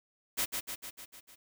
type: noise with echo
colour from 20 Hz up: white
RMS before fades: -31 dBFS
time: 0.37-0.46 s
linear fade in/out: 20 ms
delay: 150 ms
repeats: 6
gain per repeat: -4 dB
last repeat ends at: 1.36 s
effects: none